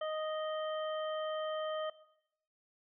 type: harmonic tone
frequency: 622.3 Hz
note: D#5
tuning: in tune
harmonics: 1 / 2 / 3 / 5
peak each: -35 / -42 / -50 / -48 dBFS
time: 0.01-1.9 s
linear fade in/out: 5 ms
effects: noise-tail reverb RT60 0.8 s tail -18 dB re dry